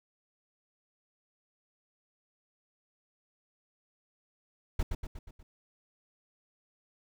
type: noise with echo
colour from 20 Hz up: brown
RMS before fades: -27 dBFS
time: 4.79-4.83 s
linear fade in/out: 5 ms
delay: 120 ms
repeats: 5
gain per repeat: -5 dB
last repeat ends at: 5.43 s
effects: none